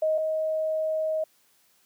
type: tone pair in turn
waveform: sine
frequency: 627 / 629.5 Hz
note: D#5 / D#5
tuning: +13 / +20 cents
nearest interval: unison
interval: 7 cents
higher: second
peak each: -21 / -24 dBFS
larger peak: first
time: 0.02-0.18 / 0.18-1.24 s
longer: second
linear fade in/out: 5 ms
effects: white hiss -64 dBFS RMS until 1.85 s + high-pass 100 Hz 12 dB/octave